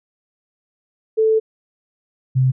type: tone pair in turn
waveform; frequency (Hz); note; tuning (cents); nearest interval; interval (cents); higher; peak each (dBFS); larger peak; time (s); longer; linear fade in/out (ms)
sine; 440 / 130.02; A4 / C3; 0 / -11; octave + major sixth; 2111; first; -12; neither; 1.17-1.4 / 2.35-2.52; first; 20
effects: none